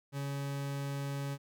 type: tone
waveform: 40% pulse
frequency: 140 Hz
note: C#3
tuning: 18 cents sharp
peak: -34 dBFS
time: 0.12-1.38 s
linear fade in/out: 50 ms
effects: none